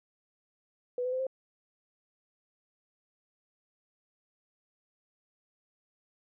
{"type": "tone with pitch steps", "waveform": "sine", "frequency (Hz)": [493.9, 504.6, 515.5, 526.6], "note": ["B4", "B4", "C5", "C5"], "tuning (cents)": [0, 37, -26, 11], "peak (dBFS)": -29, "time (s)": [0.98, 1.268], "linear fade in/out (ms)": 2, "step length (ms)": 72, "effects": []}